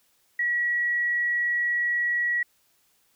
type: tone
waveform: sine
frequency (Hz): 1923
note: B6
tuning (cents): -47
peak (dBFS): -22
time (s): 0.39-2.43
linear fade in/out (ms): 5
effects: white hiss -66 dBFS RMS until 3.15 s